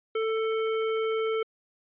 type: tone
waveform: square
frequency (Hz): 443.3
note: A4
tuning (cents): +13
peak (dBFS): -26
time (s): 0.15-1.43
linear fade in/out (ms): 5
effects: resampled to 8000 Hz